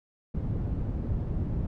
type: low-pass noise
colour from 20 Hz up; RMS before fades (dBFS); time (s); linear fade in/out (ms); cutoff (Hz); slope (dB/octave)
white; -30; 0.34-1.67; 10; 130; 12
effects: none